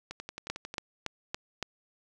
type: two click trains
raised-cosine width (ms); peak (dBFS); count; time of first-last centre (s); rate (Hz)
0.2; -22 / -15; 8 / 5; 0.11-0.741 / 0.5-1.627; 11.1 / 3.55
effects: none